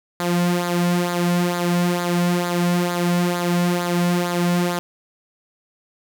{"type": "tone with flanger", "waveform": "sawtooth", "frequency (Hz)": 175.4, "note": "F3", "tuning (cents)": 8, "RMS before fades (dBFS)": -20, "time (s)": [0.2, 4.79], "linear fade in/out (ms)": 0, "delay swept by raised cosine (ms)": [0.35, 2.55], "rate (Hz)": 2.2, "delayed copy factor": -0.6, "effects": []}